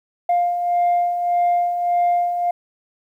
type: beating tone pair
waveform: sine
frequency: 701 / 702.7 Hz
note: F5 / F5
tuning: +6 / +10 cents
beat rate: 1.7 Hz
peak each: -23 / -15 dBFS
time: 0.29-2.51 s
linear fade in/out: 5 ms
effects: tanh soft clip ceiling -12 dBFS + 9-bit